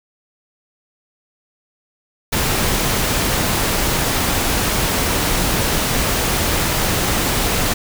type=noise; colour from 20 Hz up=pink; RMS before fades=-18 dBFS; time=2.32-7.74 s; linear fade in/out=10 ms; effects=none